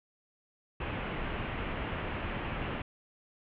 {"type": "low-pass noise", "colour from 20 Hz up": "pink", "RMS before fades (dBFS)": -36, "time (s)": [0.8, 2.82], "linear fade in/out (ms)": 5, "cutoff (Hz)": 3000, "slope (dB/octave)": 48, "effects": []}